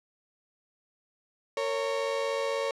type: tone pair together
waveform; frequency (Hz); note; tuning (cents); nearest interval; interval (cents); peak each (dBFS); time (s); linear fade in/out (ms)
35% pulse; 458.3 / 554.4; A#4 / C#5; -29 / 0; minor third; 329; -30 / -28; 1.57-2.71; 2
effects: low-pass 6000 Hz 12 dB/octave